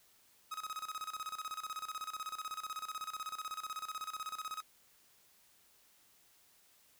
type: tone with tremolo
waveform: 45% pulse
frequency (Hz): 1267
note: D#6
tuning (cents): +31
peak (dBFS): -38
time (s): 0.51-4.62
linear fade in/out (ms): 10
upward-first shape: square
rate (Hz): 16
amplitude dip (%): 80
effects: white hiss -67 dBFS RMS until 6.99 s